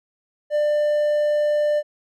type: tone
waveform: triangle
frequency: 595 Hz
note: D5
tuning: 22 cents sharp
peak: -15 dBFS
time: 0.5-1.83 s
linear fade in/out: 50 ms
effects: none